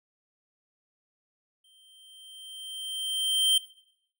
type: tone with exponential growth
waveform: square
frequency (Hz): 3136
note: G7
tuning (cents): 0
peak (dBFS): -20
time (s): 1.64-3.58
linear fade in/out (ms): 5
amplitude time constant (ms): 420
effects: noise-tail reverb RT60 0.7 s tail -17 dB re dry